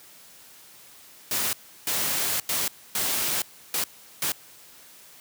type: noise bursts at uneven times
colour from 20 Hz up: white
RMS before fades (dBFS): -26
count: 6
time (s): 1.31-1.53 / 1.87-2.4 / 2.49-2.68 / 2.95-3.42 / 3.74-3.84 / 4.22-4.32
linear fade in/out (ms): 2
effects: white hiss -50 dBFS RMS until 5.2 s + high-pass 80 Hz 12 dB/octave